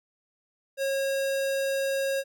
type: tone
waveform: square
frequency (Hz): 544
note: C#5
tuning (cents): -33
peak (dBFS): -26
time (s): 0.77-2.24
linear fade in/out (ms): 50
effects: none